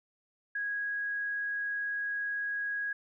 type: tone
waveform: sine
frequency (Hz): 1653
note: G#6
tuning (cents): -9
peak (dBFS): -31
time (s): 0.55-2.93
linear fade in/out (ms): 5
effects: none